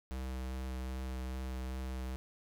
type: tone with vibrato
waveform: square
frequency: 64.5 Hz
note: C2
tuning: 24 cents flat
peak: -38 dBFS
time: 0.11-2.16 s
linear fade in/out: 0 ms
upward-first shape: sine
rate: 2.5 Hz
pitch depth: 12 cents each way
effects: none